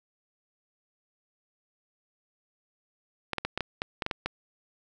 clicks, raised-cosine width 0.3 ms, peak -13 dBFS, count 10, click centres 3.333 / 3.383 / 3.45 / 3.576 / 3.607 / 3.819 / 4.022 / 4.064 / 4.112 / 4.26 s, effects none

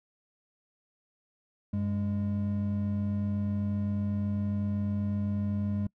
triangle tone pair together, 96.8 / 204.7 Hz, G2 / G#3, -21 / -25 cents, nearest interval octave + minor second, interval 1296 cents, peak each -29 / -28 dBFS, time 1.73-5.87 s, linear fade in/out 5 ms, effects noise-tail reverb RT60 0.1 s tail -24 dB re dry

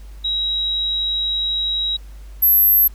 sine tone pair in turn, 3843 / 12201 Hz, B7 / G9, -48 / -48 cents, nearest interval octave + minor sixth, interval 2000 cents, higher second, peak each -18 / -10 dBFS, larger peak second, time 0.24-1.97 / 2.42-2.88 s, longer first, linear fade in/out 10 ms, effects added 50 Hz sine -34 dBFS peak until 2.94 s + pink hiss -52 dBFS RMS until 2.94 s

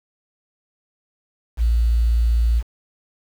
sine tone with quantisation, 57.6 Hz, A#1, 20 cents flat, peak -14 dBFS, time 1.57-2.63 s, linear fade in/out 50 ms, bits 7, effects none

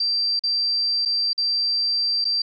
sine tone with dropouts, 4699 Hz, D8, in tune, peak -19 dBFS, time 0-2.42 s, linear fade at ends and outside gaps 5 ms, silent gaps 0.394-0.436 / 1.052-1.057 / 1.332-1.378 / 2.244-2.251 s, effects none

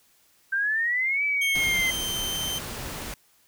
sine exponential two-way sweep, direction up then down, 1557 to 2311 to 2051 Hz, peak -22 dBFS, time 0.52-1.91 s, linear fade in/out 10 ms, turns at 1.24 s
sawtooth tone with pitch glide, 3186 to 3108 Hz, G7 to G7, +27 to -16 cents, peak -25 dBFS, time 1.41-2.59 s, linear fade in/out 10 ms, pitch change -43 cents, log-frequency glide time 1.55-2.15 s
pink noise, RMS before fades -35 dBFS, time 1.55-3.14 s, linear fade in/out 2 ms
effects white hiss -62 dBFS RMS until 3.47 s

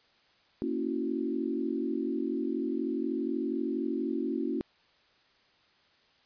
sine chord, F# dominant seventh, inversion first, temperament equal, 233.1 / 277.2 / 329.6 / 370 Hz, A#3 / C#4 / E4 / F#4, 0 / 0 / 0 / 0 cents, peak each -35 / -33 / -34 / -36 dBFS, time 0.62-4.61 s, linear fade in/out 0 ms, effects white hiss -65 dBFS RMS until 6.25 s + resampled to 11025 Hz

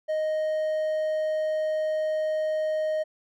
triangle tone, 622 Hz, D#5, 1 cent flat, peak -22 dBFS, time 0.08-3.04 s, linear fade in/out 20 ms, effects none

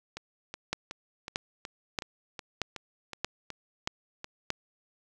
two click trains, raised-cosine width 0.2 ms, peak -12 / -21 dBFS, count 7 / 12, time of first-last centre 0.73-4.504 / 0.17-4.244 s, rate 1.59 / 2.7 Hz, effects none

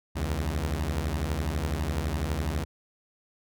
sawtooth beating tone pair, 69 / 81 Hz, C#2 / E2, -7 / -30 cents, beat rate 12 Hz, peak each -26 dBFS, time 0.15-2.65 s, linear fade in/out 20 ms, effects none

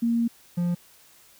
sine / triangle tone pair in turn, 233.1 / 174.63 Hz, A#3 / F3, 0 / 0 cents, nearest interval perfect fourth, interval 500 cents, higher first, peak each -20 dBFS, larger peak neither, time 0.02-0.28 / 0.57-0.75 s, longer first, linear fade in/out 10 ms, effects white hiss -55 dBFS RMS until 1.39 s

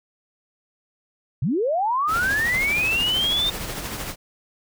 sine linear sweep, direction up, 103.83 to 3656 Hz, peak -19 dBFS, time 1.42-3.5 s, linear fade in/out 5 ms
pink noise with tremolo, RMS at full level -29 dBFS, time 2.07-4.16 s, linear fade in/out 50 ms, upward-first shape triangle, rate 13 Hz, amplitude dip 45%
effects none

